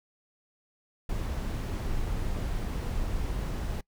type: noise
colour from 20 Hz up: brown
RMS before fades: -31 dBFS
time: 1.09-3.81 s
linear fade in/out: 5 ms
effects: noise-tail reverb RT60 0.1 s tail -24 dB re dry